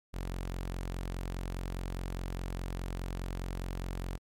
sawtooth tone, 44.86 Hz, F1, 47 cents sharp, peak -31 dBFS, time 0.13-4.18 s, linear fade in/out 20 ms, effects MP3 64 kbps

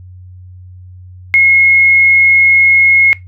sine tone, 2164 Hz, C#7, 42 cents flat, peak -4 dBFS, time 1.34-3.13 s, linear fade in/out 0 ms, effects noise-tail reverb RT60 0.2 s tail -20 dB re dry + added 91 Hz sine -31 dBFS peak until 3.27 s

